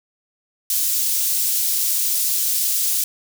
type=high-pass noise; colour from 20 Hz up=white; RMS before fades=-20 dBFS; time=0.7-3.04 s; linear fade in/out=2 ms; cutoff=5200 Hz; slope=12 dB/octave; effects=none